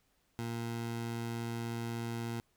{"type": "tone", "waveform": "20% pulse", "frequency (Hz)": 116.54, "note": "A#2", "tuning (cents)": 0, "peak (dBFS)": -31, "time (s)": [0.39, 2.4], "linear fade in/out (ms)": 0, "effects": ["pink hiss -74 dBFS RMS until 2.56 s"]}